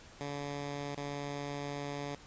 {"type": "tone with dropouts", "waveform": "10% pulse", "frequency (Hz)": 143.1, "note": "D3", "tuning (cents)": -45, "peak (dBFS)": -29, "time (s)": [0.21, 2.15], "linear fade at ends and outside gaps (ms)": 0, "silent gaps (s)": [0.949, 0.974], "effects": ["pink hiss -55 dBFS RMS until 2.26 s", "resampled to 16000 Hz"]}